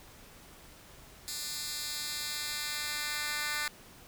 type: tone with high-pass filter sweep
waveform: 10% pulse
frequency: 297.5 Hz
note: D4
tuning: 22 cents sharp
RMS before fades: -36 dBFS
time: 1.28-3.68 s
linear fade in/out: 0 ms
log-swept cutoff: 5000 to 1900 Hz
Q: 1.1
effects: pink hiss -54 dBFS RMS until 4.07 s